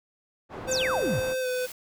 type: low-pass noise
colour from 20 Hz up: white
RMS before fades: -38 dBFS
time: 0.49-1.36 s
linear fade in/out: 50 ms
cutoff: 800 Hz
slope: 12 dB/octave
type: noise with exponential growth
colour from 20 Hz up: white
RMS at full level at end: -40 dBFS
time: 0.61-1.72 s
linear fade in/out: 2 ms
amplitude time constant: 240 ms
type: tone with pitch glide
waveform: square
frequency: 517 to 503.4 Hz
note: C5 to B4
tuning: -21 to +33 cents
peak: -27 dBFS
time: 0.67-1.67 s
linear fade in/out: 20 ms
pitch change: -46 cents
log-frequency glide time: 1.4-1.48 s
type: exponential sweep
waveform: sine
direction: down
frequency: 7750 to 92.5 Hz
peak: -26 dBFS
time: 0.71-1.2 s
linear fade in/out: 5 ms
effects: none